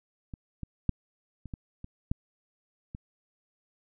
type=clicks; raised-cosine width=5 ms; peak=-27 / -24 / -12 / -29 / -24 / -28 / -15 / -26 dBFS; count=8; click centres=0.338 / 0.633 / 0.893 / 1.457 / 1.538 / 1.844 / 2.115 / 2.949 s; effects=none